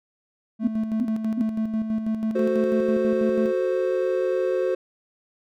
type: tone with tremolo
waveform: triangle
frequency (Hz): 220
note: A3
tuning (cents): 0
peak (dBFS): -19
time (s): 0.59-3.53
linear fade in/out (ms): 50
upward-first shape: square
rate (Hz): 6.1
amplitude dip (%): 50
type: tone bursts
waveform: sine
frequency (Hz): 246.9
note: B3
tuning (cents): 0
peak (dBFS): -20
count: 3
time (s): 0.63-1.423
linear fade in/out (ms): 10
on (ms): 51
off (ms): 320
type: chord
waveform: triangle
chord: F# diminished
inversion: none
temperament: equal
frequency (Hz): 370 / 440 / 523.3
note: F#4 / A4 / C5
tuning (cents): 0 / 0 / 0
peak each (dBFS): -22 / -28 / -22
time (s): 2.35-4.75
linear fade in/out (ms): 5
effects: none